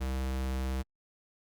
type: tone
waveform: square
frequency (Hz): 65.41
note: C2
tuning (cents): 0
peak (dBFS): -31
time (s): 0-0.83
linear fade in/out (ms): 20
effects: Opus 48 kbps